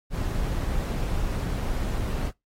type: noise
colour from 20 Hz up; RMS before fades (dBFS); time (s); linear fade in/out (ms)
brown; -27; 0.1-2.32; 50
effects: noise-tail reverb RT60 0.2 s tail -24 dB re dry + AAC 48 kbps